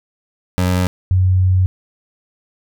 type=tone pair in turn; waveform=25% pulse / sine; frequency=91 / 92.7 Hz; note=F#2 / F#2; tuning=-28 / +4 cents; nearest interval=unison; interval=32 cents; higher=second; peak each=-10 dBFS; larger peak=neither; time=0.58-0.87 / 1.11-1.66 s; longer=second; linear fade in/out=0 ms; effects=none